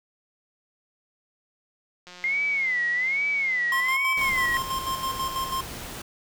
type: click train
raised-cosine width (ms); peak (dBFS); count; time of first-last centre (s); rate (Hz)
0.2; -27; 337; 2.07-3.947; 179
type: tone with vibrato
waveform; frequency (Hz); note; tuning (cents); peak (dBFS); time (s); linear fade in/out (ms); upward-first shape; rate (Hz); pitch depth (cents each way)
sine; 2093; C7; 0; -22; 2.24-4.57; 0; sine; 1.2; 160
type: tone with tremolo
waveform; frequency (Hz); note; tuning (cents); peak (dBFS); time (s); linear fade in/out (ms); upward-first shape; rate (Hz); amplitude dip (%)
square; 1057; C6; +17; -26; 3.72-5.61; 2; square; 6.1; 55
type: noise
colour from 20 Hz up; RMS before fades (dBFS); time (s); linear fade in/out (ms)
pink; -37; 4.17-6.02; 5
effects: none